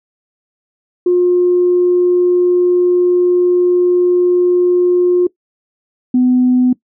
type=tone pair in turn; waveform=sine; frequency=356.8 / 251.3 Hz; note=F4 / B3; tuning=+37 / +30 cents; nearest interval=tritone; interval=607 cents; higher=first; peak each=-7 dBFS; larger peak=neither; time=1.06-5.27 / 6.14-6.73 s; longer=first; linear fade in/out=5 ms; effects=noise-tail reverb RT60 0.1 s tail -20 dB re dry + tanh soft clip ceiling -3 dBFS